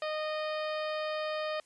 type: harmonic tone with a mistuned harmonic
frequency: 616 Hz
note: D#5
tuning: 17 cents flat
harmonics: 1 / 2 / 3 / 4 / 5 / 6 / 7 / 8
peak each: -33 / -39 / -43 / -45 / -47 / -49 / -50 / -51 dBFS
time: 0.02-1.6 s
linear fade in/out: 2 ms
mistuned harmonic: 7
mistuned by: +27 cents
effects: white hiss -66 dBFS RMS until 1.65 s + resampled to 22050 Hz